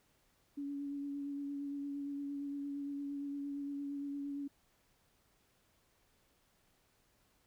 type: tone with vibrato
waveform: sine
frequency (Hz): 282.9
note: C#4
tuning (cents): +35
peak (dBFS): -38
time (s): 0.57-4.48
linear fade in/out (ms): 10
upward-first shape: sine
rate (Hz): 8.7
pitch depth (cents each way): 17
effects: pink hiss -73 dBFS RMS until 7.46 s